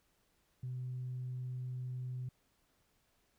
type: tone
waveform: sine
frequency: 126.5 Hz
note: B2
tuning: 42 cents sharp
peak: -37 dBFS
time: 0.63-2.29 s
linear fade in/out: 5 ms
effects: tanh soft clip ceiling -34 dBFS + pink hiss -75 dBFS RMS until 3.38 s